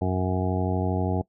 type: harmonic tone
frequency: 92.5 Hz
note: F#2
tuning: in tune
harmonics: 1 / 2 / 3 / 4 / 5 / 7 / 8 / 9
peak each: -26 / -29 / -31 / -32 / -33 / -34 / -35 / -36 dBFS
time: 0.01-1.22 s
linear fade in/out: 10 ms
effects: noise-tail reverb RT60 0.1 s tail -21 dB re dry